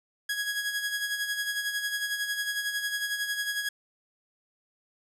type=tone with tremolo; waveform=sawtooth; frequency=1661.2 Hz; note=G#6; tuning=in tune; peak=-23 dBFS; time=0.29-3.69 s; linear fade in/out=5 ms; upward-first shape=sine; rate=11 Hz; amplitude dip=55%; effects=resampled to 32000 Hz + 10-bit